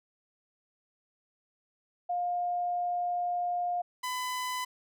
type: tone pair in turn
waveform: sine / sawtooth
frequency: 708 / 1004.4 Hz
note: F5 / B5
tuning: +23 / +29 cents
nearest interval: tritone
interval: 606 cents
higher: second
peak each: -28 dBFS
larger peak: neither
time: 2.09-3.82 / 4.03-4.65 s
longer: first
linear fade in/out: 10 ms
effects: none